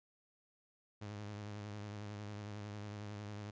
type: tone with vibrato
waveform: sawtooth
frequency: 103.83 Hz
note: G#2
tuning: in tune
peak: -40 dBFS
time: 1.01-3.51 s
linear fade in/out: 10 ms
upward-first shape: sine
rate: 11 Hz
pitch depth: 43 cents each way
effects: resampled to 16000 Hz